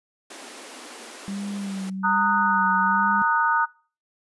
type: high-pass noise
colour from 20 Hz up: pink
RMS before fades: -41 dBFS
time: 0.3-1.9 s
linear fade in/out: 5 ms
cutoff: 240 Hz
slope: 48 dB/octave
type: tone with vibrato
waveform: sine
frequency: 196 Hz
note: G3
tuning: in tune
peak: -28 dBFS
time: 1.28-3.22 s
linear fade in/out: 0 ms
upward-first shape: sine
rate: 1.2 Hz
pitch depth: 50 cents each way
type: chord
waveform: sine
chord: D# minor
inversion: second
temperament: equal with one note detuned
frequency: 918.4 / 1244.5 / 1480 Hz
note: A#5 / D#6 / F#6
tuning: -26 / 0 / 0 cents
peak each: -22 / -23 / -23 dBFS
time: 2.03-3.66 s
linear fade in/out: 20 ms
effects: noise-tail reverb RT60 0.4 s tail -24 dB re dry + resampled to 24000 Hz